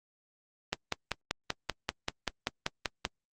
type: click train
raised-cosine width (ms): 0.2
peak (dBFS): -11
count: 13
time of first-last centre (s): 0.73-3.051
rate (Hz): 5.17
effects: Opus 32 kbps